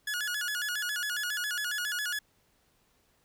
sawtooth tone with vibrato, 1568 Hz, G6, in tune, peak -27 dBFS, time 0.07-2.19 s, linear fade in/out 5 ms, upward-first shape square, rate 7.3 Hz, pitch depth 140 cents each way, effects pink hiss -69 dBFS RMS until 3.24 s

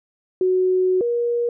sine tone pair in turn, 370 / 475.5 Hz, F#4 / A#4, 0 / +34 cents, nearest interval major third, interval 434 cents, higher second, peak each -15 / -18 dBFS, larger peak first, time 0.41-1.01 / 1.01-1.49 s, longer first, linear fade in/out 2 ms, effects none

